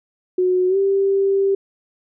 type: tone with pitch glide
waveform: sine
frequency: 366 to 392.3 Hz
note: F#4 to G4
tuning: -19 to +1 cents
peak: -14 dBFS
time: 0.38-1.55 s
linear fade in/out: 5 ms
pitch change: +120 cents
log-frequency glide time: 0.68-0.77 s
effects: none